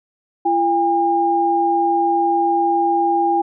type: tone pair together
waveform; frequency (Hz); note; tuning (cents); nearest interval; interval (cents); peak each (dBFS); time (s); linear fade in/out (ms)
sine; 339.7 / 808; F4 / G#5; -48 / -48; octave + minor third; 1500; -19 / -15; 0.45-3.42; 10
effects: none